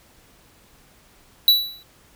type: tone with exponential decay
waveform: square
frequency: 3936 Hz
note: B7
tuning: 7 cents flat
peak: -9 dBFS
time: 1.48-1.83 s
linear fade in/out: 1 ms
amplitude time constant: 76 ms
effects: pink hiss -54 dBFS RMS until 2.15 s